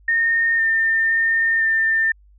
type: tone with pitch steps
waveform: sine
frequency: 1834 / 1805 / 1818 / 1796 Hz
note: A#6 / A6 / A#6 / A6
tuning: -29 / +44 / -44 / +35 cents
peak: -15 dBFS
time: 0.08-2.12 s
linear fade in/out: 5 ms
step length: 510 ms
effects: added 50 Hz sine -48 dBFS peak until 2.38 s